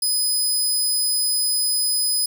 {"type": "tone", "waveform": "15% pulse", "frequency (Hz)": 5010, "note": "D#8", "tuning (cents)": 11, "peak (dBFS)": -13, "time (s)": [0.02, 2.26], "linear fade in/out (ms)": 5, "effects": []}